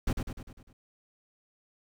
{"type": "noise with echo", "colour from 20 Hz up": "brown", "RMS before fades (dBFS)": -27, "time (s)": [0.07, 0.13], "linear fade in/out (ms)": 5, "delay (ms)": 100, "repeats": 6, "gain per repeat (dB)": -5, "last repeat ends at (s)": 0.73, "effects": []}